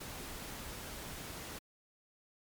pink noise, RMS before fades -45 dBFS, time 0-1.59 s, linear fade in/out 10 ms, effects MP3 96 kbps

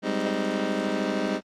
25% pulse chord, Ab major seventh, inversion third, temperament just, 194.67 / 207.7 / 259.6 / 311.5 Hz, G3 / Ab3 / C4 / Eb4, -12 / 0 / -13 / +2 cents, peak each -27 dBFS, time 0.02-1.41 s, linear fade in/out 50 ms, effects low-pass 5000 Hz 12 dB/octave + AAC 64 kbps

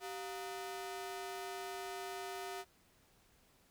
sawtooth ring-modulated tone, 547 Hz, C#5, 23 cents flat, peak -35 dBFS, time 0-2.65 s, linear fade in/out 50 ms, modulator 161 Hz, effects pink hiss -69 dBFS RMS until 3.7 s

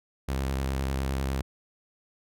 sawtooth tone with vibrato, 67 Hz, C2, 42 cents sharp, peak -23 dBFS, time 0.28-1.42 s, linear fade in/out 10 ms, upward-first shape sine, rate 9.8 Hz, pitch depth 29 cents each way, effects none

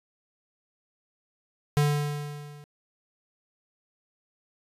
square tone with level ramp, 146.7 Hz, D3, 2 cents flat, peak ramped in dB -19 to -46 dBFS, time 1.77-2.64 s, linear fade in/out 0 ms, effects resampled to 32000 Hz

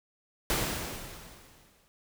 pink noise with exponential decay, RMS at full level -27 dBFS, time 0.5-1.88 s, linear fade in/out 0 ms, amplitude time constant 300 ms, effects none

